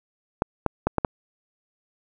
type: clicks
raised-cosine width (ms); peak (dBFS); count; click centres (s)
1; -6; 5; 0.421 / 0.663 / 0.87 / 0.983 / 1.048
effects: none